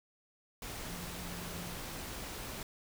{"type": "tone in noise", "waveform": "sine", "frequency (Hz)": 174.61, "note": "F3", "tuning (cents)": 0, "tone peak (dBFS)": -46, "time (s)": [0.85, 1.75], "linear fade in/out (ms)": 2, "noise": "pink", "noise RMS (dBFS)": -43, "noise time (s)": [0.62, 2.63], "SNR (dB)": -6, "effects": []}